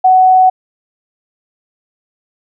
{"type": "tone", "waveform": "sine", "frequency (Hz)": 746, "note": "F#5", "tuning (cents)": 14, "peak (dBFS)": -4, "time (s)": [0.04, 0.5], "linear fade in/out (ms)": 10, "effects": []}